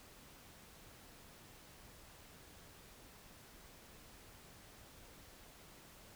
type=silence; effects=pink hiss -59 dBFS RMS until 6.15 s